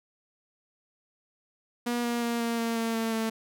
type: tone with pitch steps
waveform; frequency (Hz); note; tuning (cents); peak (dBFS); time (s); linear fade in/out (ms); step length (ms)
sawtooth; 240 / 237.5 / 235.1 / 232.6 / 230.2 / 227.8 / 225.5 / 223.2; B3 / A#3 / A#3 / A#3 / A#3 / A#3 / A3 / A3; -49 / +33 / +15 / -4 / -22 / -40 / +43 / +25; -23; 1.86-3.3; 10; 180
effects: none